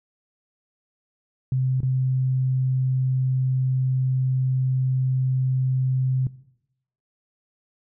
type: tone with dropouts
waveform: sine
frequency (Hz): 130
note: C3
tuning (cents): -11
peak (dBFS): -19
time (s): 1.52-6.27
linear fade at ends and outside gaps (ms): 2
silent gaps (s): 1.805-1.831
effects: noise-tail reverb RT60 0.8 s tail -19 dB re dry